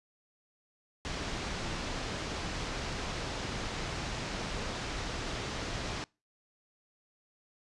pink low-pass noise, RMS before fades -37 dBFS, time 1.05-6.04 s, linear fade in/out 0 ms, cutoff 6300 Hz, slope 24 dB/octave, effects noise-tail reverb RT60 0.3 s tail -26 dB re dry + resampled to 24000 Hz

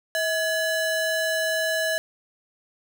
square ring-modulated tone, 1168 Hz, D6, 10 cents flat, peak -20 dBFS, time 0.15-1.98 s, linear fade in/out 0 ms, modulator 525 Hz, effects none

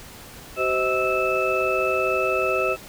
sine tone cluster, 382.2 / 518 / 634 / 1313 / 2623 Hz, G4 / C5 / D#5 / E6 / E7, -44 / -17 / +32 / -7 / -9 cents, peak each -26 dBFS, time 0.56-2.77 s, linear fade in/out 50 ms, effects pink hiss -42 dBFS RMS until 2.88 s

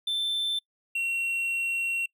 triangle tone pair in turn, 3544 / 2733 Hz, A7 / F7, +12 / -38 cents, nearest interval major third, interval 450 cents, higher first, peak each -24 dBFS, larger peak neither, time 0.07-0.59 / 0.95-2.06 s, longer second, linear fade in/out 5 ms, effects noise-tail reverb RT60 0.1 s tail -25 dB re dry

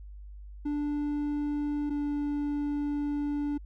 triangle tone pair in turn, 292.9 / 290.7 Hz, D4 / D4, -5 / -18 cents, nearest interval unison, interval 13 cents, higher first, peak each -26 dBFS, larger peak neither, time 0.65-1.9 / 1.9-3.58 s, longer second, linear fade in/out 10 ms, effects added 50 Hz sine -42 dBFS peak until 3.65 s

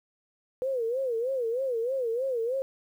sine tone with vibrato, 493.9 Hz, B4, in tune, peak -26 dBFS, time 0.62-2.62 s, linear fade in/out 0 ms, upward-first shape sine, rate 3.2 Hz, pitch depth 160 cents each way, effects 10-bit

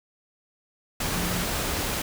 sine tone in noise, 177.3 Hz, F3, 26 cents sharp, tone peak -31 dBFS, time 1.13-1.44 s, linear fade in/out 5 ms, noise pink, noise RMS -28 dBFS, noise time 1-2.02 s, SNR -6 dB, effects none

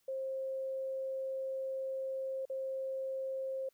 sine tone with dropouts, 531 Hz, C5, 25 cents sharp, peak -35 dBFS, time 0.08-3.69 s, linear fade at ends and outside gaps 5 ms, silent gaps 2.454-2.498 s, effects white hiss -75 dBFS RMS until 3.73 s

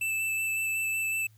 square tone with vibrato, 2642 Hz, E7, 3 cents sharp, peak -28 dBFS, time 0.01-1.27 s, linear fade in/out 5 ms, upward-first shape square, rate 5.4 Hz, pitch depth 8 cents each way, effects added 108 Hz sine -55 dBFS peak until 1.37 s + white hiss -67 dBFS RMS until 1.37 s

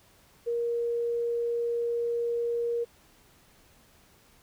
sine tone, 471 Hz, A#4, 18 cents sharp, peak -26 dBFS, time 0.46-2.85 s, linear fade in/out 20 ms, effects pink hiss -60 dBFS RMS until 4.42 s

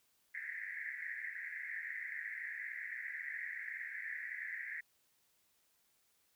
pink band-pass noise, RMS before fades -44 dBFS, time 0.34-4.81 s, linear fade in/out 10 ms, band 1700 to 2100 Hz, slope 96 dB/octave, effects white hiss -75 dBFS RMS until 6.35 s

